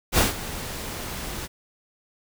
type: noise with ADSR envelope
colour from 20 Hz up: pink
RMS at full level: -17 dBFS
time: 0.12-1.48 s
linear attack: 60 ms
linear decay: 150 ms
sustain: -16 dB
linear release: 32 ms
effects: none